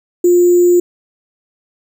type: tone with sample-and-hold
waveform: sine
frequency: 352.5 Hz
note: F4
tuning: 16 cents sharp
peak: -6 dBFS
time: 0.24-0.8 s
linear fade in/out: 5 ms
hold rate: 7350 Hz
effects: none